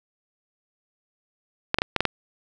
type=clicks; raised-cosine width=0.3 ms; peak=-4 dBFS; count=6; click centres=1.744 / 1.786 / 1.819 / 1.963 / 2.006 / 2.053 s; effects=none